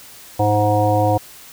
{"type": "harmonic tone", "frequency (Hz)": 104.6, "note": "G#2", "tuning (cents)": 13, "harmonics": [1, 3, 5, 7, 9], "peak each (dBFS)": [-18, -22, -19, -18, -24], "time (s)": [0.39, 1.18], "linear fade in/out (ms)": 10, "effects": ["white hiss -41 dBFS RMS until 1.52 s"]}